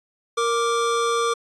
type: tone pair together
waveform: square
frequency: 466.2 / 1174.8 Hz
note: A#4 / D6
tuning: 0 / 0 cents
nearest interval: octave + major third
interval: 1600 cents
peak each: -23 dBFS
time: 0.37-1.34 s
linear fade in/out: 10 ms
effects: resampled to 22050 Hz